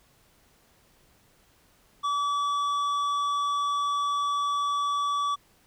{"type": "tone with tanh clipping", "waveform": "sine", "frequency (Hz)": 1148, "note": "D6", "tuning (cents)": -40, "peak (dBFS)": -26, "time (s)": [2.03, 5.36], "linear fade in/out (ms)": 20, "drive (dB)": 10, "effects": ["pink hiss -62 dBFS RMS until 5.66 s"]}